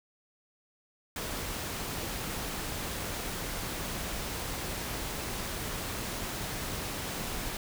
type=noise; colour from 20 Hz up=pink; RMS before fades=-36 dBFS; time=1.16-7.57 s; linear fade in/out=2 ms; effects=none